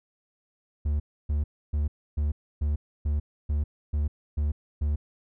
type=tone bursts; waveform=triangle; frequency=73.8 Hz; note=D2; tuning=9 cents sharp; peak=-21 dBFS; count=10; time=0.85-4.96 s; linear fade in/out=10 ms; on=150 ms; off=290 ms; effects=none